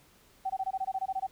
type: tone bursts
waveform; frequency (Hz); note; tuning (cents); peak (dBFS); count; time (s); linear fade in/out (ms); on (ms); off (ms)
sine; 766; G5; -40; -28; 12; 0.45-1.269; 10; 49; 21
effects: pink hiss -61 dBFS RMS until 1.31 s